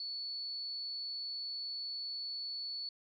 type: tone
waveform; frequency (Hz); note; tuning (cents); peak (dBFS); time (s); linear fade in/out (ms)
sine; 4435; C#8; 0; -38; 0-2.89; 2
effects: AAC 64 kbps